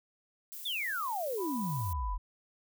violet noise, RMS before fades -44 dBFS, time 0.52-1.93 s, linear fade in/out 0 ms
sine exponential sweep, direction down, 3665 to 38.89 Hz, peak -32 dBFS, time 0.65-2.18 s, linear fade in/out 10 ms
sine tone with pitch glide, 987.8 to 995.2 Hz, B5 to B5, 0 to +13 cents, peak -37 dBFS, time 1.37-2.18 s, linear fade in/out 50 ms, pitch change +13 cents, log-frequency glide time 1.69-1.92 s
effects none

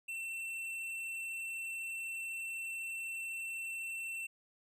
triangle tone with hard clipping, 2694 Hz, E7, 37 cents sharp, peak -40 dBFS, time 0.08-4.27 s, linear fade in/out 10 ms, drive 12 dB, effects none

